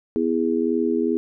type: chord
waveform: sine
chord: E major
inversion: second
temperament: just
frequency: 247.2 / 329.6 / 412 Hz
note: B3 / E4 / G#4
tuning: +2 / 0 / -14 cents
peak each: -23 dBFS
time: 0.16-1.17 s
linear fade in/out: 0 ms
effects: none